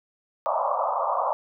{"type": "band-pass noise", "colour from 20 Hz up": "white", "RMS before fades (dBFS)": -25, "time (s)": [0.46, 1.33], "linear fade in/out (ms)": 0, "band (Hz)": [530, 1200], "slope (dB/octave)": 96, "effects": []}